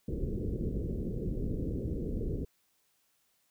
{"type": "low-pass noise", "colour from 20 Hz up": "pink", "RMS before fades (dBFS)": -34, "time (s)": [0.08, 2.45], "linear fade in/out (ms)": 5, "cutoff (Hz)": 470, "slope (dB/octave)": 48, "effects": ["white hiss -73 dBFS RMS until 3.5 s"]}